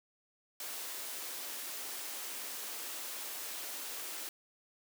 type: high-pass noise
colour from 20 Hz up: white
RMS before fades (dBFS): -42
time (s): 0.6-4.29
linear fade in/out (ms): 2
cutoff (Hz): 270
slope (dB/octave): 24
effects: none